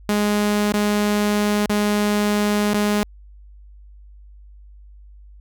sawtooth tone with dropouts, 207.7 Hz, G#3, in tune, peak -13 dBFS, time 0.09-3.03 s, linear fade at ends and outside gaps 0 ms, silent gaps 0.722-0.739 / 1.658-1.696 / 2.735-2.743 s, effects added 50 Hz sine -41 dBFS peak until 5.4 s

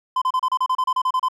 triangle tone bursts, 1025 Hz, C6, 36 cents flat, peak -15 dBFS, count 13, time 0.16-1.285 s, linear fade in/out 5 ms, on 57 ms, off 32 ms, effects none

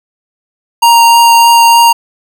square tone with vibrato, 932.3 Hz, A#5, in tune, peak -3 dBFS, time 0.82-1.93 s, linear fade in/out 10 ms, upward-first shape triangle, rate 3.3 Hz, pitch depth 9 cents each way, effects none

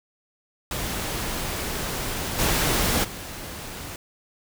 pink noise with level steps, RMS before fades -29 / -22 / -36 dBFS, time 0.71-3.96 s, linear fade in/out 2 ms, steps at 2.38 / 3.03 s, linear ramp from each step 20 ms, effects none

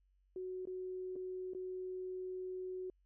sine tone with dropouts, 370 Hz, F#4, in tune, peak -40 dBFS, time 0.36-2.9 s, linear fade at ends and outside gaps 2 ms, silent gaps 0.654-0.672 / 1.157-1.162 / 1.535-1.548 s, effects added 47 Hz sine -70 dBFS peak until 3.05 s

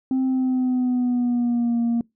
sine tone with pitch glide, 261.6 to 234.4 Hz, C4 to A#3, 0 to +10 cents, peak -16 dBFS, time 0.11-2.01 s, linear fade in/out 2 ms, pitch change -190 cents, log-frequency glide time 0.25-1.8 s, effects noise-tail reverb RT60 0.2 s tail -26 dB re dry + tanh soft clip ceiling -17 dBFS

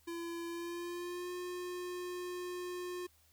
square tone with pitch glide, 338.9 to 358 Hz, E4 to F4, +48 to +43 cents, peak -40 dBFS, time 0.07-3.07 s, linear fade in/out 10 ms, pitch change +95 cents, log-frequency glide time 0.49-1.32 s, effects added 77 Hz sine -70 dBFS peak until 3.32 s + white hiss -69 dBFS RMS until 3.32 s

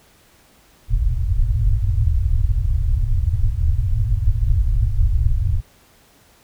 pink low-pass noise, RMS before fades -17 dBFS, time 0.88-5.62 s, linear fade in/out 50 ms, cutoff 120 Hz, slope 96 dB/octave, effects pink hiss -53 dBFS RMS until 6.43 s

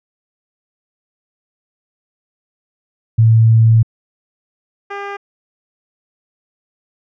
sine / 10% pulse tone pair in turn, 112.7 / 401.6 Hz, A2 / G4, +42 / +42 cents, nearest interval octave + minor seventh, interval 2200 cents, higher second, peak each -6 / -14 dBFS, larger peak first, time 3.18-3.83 / 4.9-5.17 s, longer first, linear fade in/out 10 ms, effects low-pass 2000 Hz 12 dB/octave

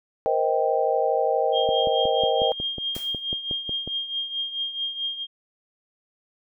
sine chord, C minor seventh, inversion third, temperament just, 470.9 / 523.3 / 627.9 / 784.9 Hz, Bb4 / C5 / Eb5 / G5, +18 / 0 / +16 / +2 cents, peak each -25 dBFS, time 0.26-2.52 s, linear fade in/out 0 ms
sine tone with tremolo, 3220 Hz, G7, 46 cents sharp, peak -23 dBFS, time 1.52-5.27 s, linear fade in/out 50 ms, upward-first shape triangle, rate 4.6 Hz, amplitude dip 75%
click train, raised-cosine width 2 ms, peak -20 dBFS, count 13, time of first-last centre 1.69-3.876 s, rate 5.49 Hz
white noise with exponential decay, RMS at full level -36 dBFS, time 2.95-3.24 s, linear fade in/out 0 ms, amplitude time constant 63 ms
effects none

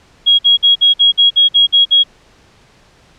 sine tone bursts, 3300 Hz, G#7, 12 cents flat, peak -5 dBFS, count 10, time 0.26-2.037 s, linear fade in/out 20 ms, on 130 ms, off 53 ms, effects pink hiss -48 dBFS RMS until 3.18 s + low-pass 6000 Hz 12 dB/octave

